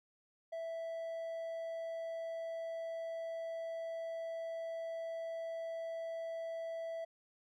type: tone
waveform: triangle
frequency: 659.3 Hz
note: E5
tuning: in tune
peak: -37 dBFS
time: 0.52-7.05 s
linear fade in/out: 10 ms
effects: none